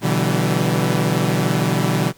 sawtooth chord, E minor seventh, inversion second, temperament equal with one note detuned, 123.47 / 146.83 / 164.81 / 191.52 Hz, B2 / D3 / E3 / G3, 0 / 0 / 0 / -40 cents, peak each -18 dBFS, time 0.01-2.13 s, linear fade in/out 50 ms, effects pink hiss -51 dBFS RMS until 2.17 s

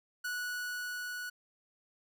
45% pulse tone with level ramp, 1471 Hz, F#6, 11 cents flat, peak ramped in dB -34 to -38 dBFS, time 0.24-1.3 s, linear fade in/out 10 ms, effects none

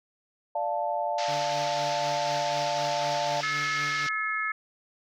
sine chord, D minor, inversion none, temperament equal, 587.3 / 698.5 / 880 Hz, D5 / F5 / A5, 0 / 0 / 0 cents, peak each -31 / -30 / -30 dBFS, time 0.55-3.41 s, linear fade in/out 5 ms
white band-pass noise, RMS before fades -36 dBFS, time 1.18-4.09 s, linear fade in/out 5 ms, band 1200 to 5900 Hz, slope 48 dB/octave
sawtooth tone with tremolo, 146.83 Hz, D3, in tune, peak -33 dBFS, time 1.28-4.07 s, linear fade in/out 5 ms, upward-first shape sine, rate 4 Hz, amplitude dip 55%
harmonic tone, 430.9 Hz, A4, 36 cents flat, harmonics 3 / 4 / 5, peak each -31 / -31 / -31 dBFS, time 3.43-4.52 s, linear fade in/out 5 ms
effects none

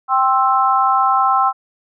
sine chord, C major, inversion second, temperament equal with one note detuned, 784 / 1054.4 / 1318.5 Hz, G5 / C6 / E6, 0 / +13 / 0 cents, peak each -16 dBFS, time 0.08-1.53 s, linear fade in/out 50 ms, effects none

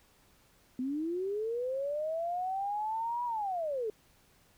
sine linear two-way sweep, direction up then down, 246.9 to 978 to 413.3 Hz, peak -31 dBFS, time 0.79-3.9 s, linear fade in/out 2 ms, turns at 3.25 s, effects pink hiss -65 dBFS RMS until 4.57 s

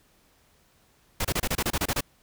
pink noise bursts, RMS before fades -26 dBFS, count 11, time 1.2-2.008 s, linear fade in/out 5 ms, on 48 ms, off 28 ms, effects pink hiss -63 dBFS RMS until 2.22 s

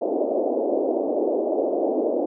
white band-pass noise, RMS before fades -23 dBFS, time 0.01-2.26 s, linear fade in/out 10 ms, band 270 to 660 Hz, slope 48 dB/octave, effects none

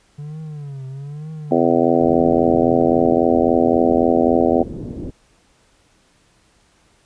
triangle tone with vibrato, 144.2 Hz, D3, 31 cents flat, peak -26 dBFS, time 0.18-3.07 s, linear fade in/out 10 ms, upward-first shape triangle, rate 1.1 Hz, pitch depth 170 cents each way
harmonic tone, 83.7 Hz, E2, 27 cents sharp, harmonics 3 / 4 / 5 / 6 / 7 / 8 / 9, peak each -18 / -19 / -20 / -21 / -21 / -22 / -23 dBFS, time 1.51-4.63 s, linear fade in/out 5 ms
white low-pass noise, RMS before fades -29 dBFS, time 2-5.11 s, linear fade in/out 10 ms, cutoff 350 Hz, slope 24 dB/octave
effects pink hiss -57 dBFS RMS until 7.05 s + resampled to 22050 Hz

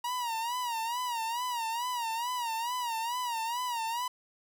45% pulse tone with vibrato, 947 Hz, A#5, 27 cents sharp, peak -31 dBFS, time 0.04-4.08 s, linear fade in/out 5 ms, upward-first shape sine, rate 2.3 Hz, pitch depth 100 cents each way, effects none

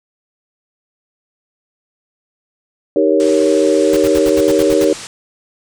sine chord, Eb dominant seventh, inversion none, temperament equal, 311.1 / 392 / 466.2 / 554.4 Hz, Eb4 / G4 / Bb4 / Db5, 0 / 0 / 0 / 0 cents, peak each -15 dBFS, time 2.96-4.93 s, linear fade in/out 2 ms
white low-pass noise, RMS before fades -31 dBFS, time 3.2-5.07 s, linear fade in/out 0 ms, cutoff 9000 Hz, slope 48 dB/octave
pink noise bursts, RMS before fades -24 dBFS, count 9, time 3.93-4.845 s, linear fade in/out 0 ms, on 35 ms, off 75 ms
effects none

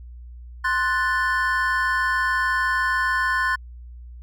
triangle chord, F# diminished, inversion second, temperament equal, 1046.5 / 1480 / 1760 Hz, C6 / F#6 / A6, 0 / 0 / 0 cents, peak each -22 dBFS, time 0.64-3.56 s, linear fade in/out 10 ms, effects added 60 Hz sine -37 dBFS peak until 4.22 s

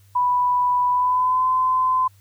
sine tone with pitch glide, 987.8 to 1025 Hz, B5 to C6, 0 to -36 cents, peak -16 dBFS, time 0.15-2.08 s, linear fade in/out 10 ms, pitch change +64 cents, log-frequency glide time 0.91-1.47 s, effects added 98 Hz sine -50 dBFS peak until 2.2 s + white hiss -60 dBFS RMS until 2.2 s

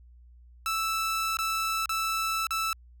sawtooth tone with dropouts, 1318.5 Hz, E6, in tune, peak -23 dBFS, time 0.66-2.73 s, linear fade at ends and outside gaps 1 ms, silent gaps 1.37-1.388 / 1.858-1.893 / 2.469-2.507 s, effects added 60 Hz sine -50 dBFS peak until 3 s

